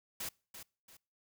white noise with echo, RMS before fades -40 dBFS, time 0.2-0.29 s, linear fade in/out 5 ms, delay 340 ms, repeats 2, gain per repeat -9 dB, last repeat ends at 0.97 s, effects noise-tail reverb RT60 0.4 s tail -26 dB re dry

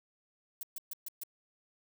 violet noise bursts, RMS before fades -40 dBFS, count 5, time 0.61-1.235 s, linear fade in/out 2 ms, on 21 ms, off 130 ms, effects none

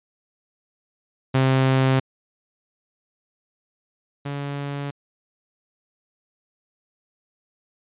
sawtooth tone pair in turn, 132.2 / 141.9 Hz, C3 / C#3, +18 / +41 cents, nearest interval minor second, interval 123 cents, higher second, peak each -12 / -23 dBFS, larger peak first, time 1.34-2 / 4.25-4.91 s, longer neither, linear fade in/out 10 ms, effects resampled to 8000 Hz

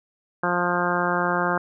harmonic tone, 176.4 Hz, F3, 18 cents sharp, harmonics 1 / 2 / 3 / 4 / 5 / 6 / 7 / 8 / 9, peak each -29 / -29 / -29 / -29 / -29 / -29 / -29 / -29 / -29 dBFS, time 0.43-1.58 s, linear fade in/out 5 ms, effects none

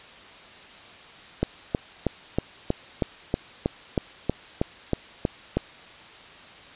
click train, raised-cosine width 2 ms, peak -8 dBFS, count 14, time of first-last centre 1.43-5.57 s, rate 3.14 Hz, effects white hiss -46 dBFS RMS until 6.75 s + resampled to 8000 Hz

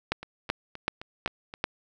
two click trains, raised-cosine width 0.3 ms, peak -23 / -9 dBFS, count 6 / 5, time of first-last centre 0.23-1.539 / 0.12-1.641 s, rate 3.82 / 2.63 Hz, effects none

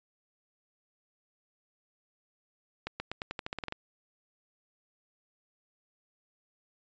accelerating click train, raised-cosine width 0.3 ms, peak -19 dBFS, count 12, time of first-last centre 2.87-3.724 s, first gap 130 ms, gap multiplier 0.89, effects resampled to 16000 Hz

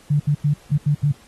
sine tone bursts at uneven times, 146.5 Hz, D3, 4 cents flat, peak -14 dBFS, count 6, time 0.1-0.2 / 0.27-0.35 / 0.44-0.54 / 0.71-0.78 / 0.86-0.95 / 1.03-1.12 s, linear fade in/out 10 ms, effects pink hiss -51 dBFS RMS until 1.27 s + AAC 32 kbps

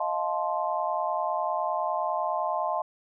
sine chord, F dominant seventh, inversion third, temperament just, 628.6 / 698.5 / 873.1 / 1047.7 Hz, Eb5 / F5 / A5 / C6, +18 / 0 / -14 / +2 cents, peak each -31 dBFS, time 0-2.82 s, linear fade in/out 5 ms, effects none

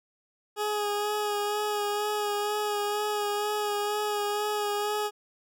20% pulse tone with vibrato, 416.3 Hz, G#4, 4 cents sharp, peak -22 dBFS, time 0.56-5.11 s, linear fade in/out 50 ms, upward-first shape sine, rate 2.1 Hz, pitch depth 20 cents each way, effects none

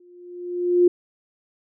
sine tone with exponential growth, 354 Hz, F4, 23 cents sharp, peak -10 dBFS, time 0-0.88 s, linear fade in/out 5 ms, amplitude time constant 190 ms, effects none

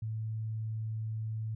sine tone, 110.1 Hz, A2, 2 cents sharp, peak -33 dBFS, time 0.02-1.55 s, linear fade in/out 5 ms, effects none

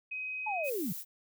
sine tone, 2523 Hz, D#7, 23 cents sharp, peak -35 dBFS, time 0.11-0.7 s, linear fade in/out 10 ms
sine linear sweep, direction down, 888 to 146.83 Hz, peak -32 dBFS, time 0.46-0.93 s, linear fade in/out 10 ms
violet noise, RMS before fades -41 dBFS, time 0.63-1.05 s, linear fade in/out 50 ms
effects none

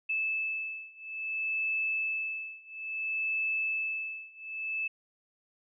sine beating tone pair, 2620 / 2620.59 Hz, E7 / E7, -11 / -11 cents, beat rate 0.59 Hz, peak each -34 / -33 dBFS, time 0.09-4.88 s, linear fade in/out 10 ms, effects none

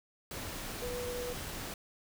sine tone in noise, 490.8 Hz, B4, 11 cents flat, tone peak -37 dBFS, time 0.82-1.33 s, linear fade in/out 2 ms, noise pink, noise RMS -41 dBFS, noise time 0.31-1.74 s, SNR +1 dB, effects none

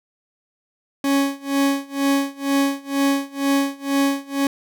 40% pulse tone with tremolo, 277.2 Hz, C#4, in tune, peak -14 dBFS, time 1.04-4.47 s, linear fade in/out 2 ms, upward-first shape sine, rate 2.1 Hz, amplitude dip 95%, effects none

